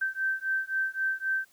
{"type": "beating tone pair", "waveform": "sine", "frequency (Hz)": [1553, 1556.8], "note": ["G6", "G6"], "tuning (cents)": [-17, -12], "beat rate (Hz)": 3.8, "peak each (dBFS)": -30, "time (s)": [0.01, 1.45], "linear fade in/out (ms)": 10, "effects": ["white hiss -63 dBFS RMS until 1.52 s"]}